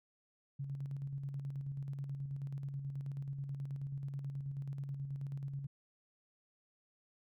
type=tone with tremolo; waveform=sine; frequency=138.6 Hz; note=C#3; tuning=in tune; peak=-37 dBFS; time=0.59-5.67 s; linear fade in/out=10 ms; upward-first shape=square; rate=9.3 Hz; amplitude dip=40%; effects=none